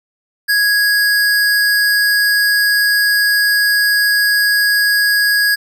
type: tone pair together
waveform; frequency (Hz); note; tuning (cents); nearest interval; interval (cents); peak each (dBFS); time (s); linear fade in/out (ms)
square; 1661.2 / 4778; G#6 / D8; 0 / +29; octave + tritone; 1829; -12 / -20; 0.48-5.56; 20
effects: none